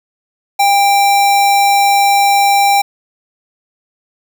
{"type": "tone with sample-and-hold", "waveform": "sine", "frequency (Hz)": 802, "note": "G5", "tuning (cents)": 39, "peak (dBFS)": -7, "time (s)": [0.59, 2.82], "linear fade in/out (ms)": 10, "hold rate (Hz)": 3150, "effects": []}